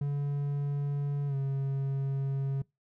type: tone with pitch glide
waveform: triangle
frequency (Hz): 142.8 to 136.75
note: D3 to C#3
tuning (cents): -48 to -23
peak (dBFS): -26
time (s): 0.01-2.62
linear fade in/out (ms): 5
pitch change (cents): -75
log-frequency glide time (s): 1.27-1.35
effects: noise-tail reverb RT60 0.2 s tail -23 dB re dry